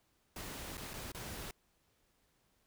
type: noise with dropouts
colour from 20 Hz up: pink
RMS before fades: -45 dBFS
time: 0.36-1.51 s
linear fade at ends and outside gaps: 2 ms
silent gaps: 0.771-0.777 / 0.935-0.939 / 1.119-1.147 s
effects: pink hiss -75 dBFS RMS until 2.66 s